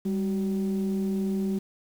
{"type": "tone pair together", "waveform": "sine", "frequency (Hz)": [197.7, 376.7], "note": ["G3", "F#4"], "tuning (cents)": [15, 31], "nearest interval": "major seventh", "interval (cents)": 1116, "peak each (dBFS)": [-24, -31], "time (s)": [0.05, 1.59], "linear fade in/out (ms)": 10, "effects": ["tanh soft clip ceiling -20 dBFS", "8-bit"]}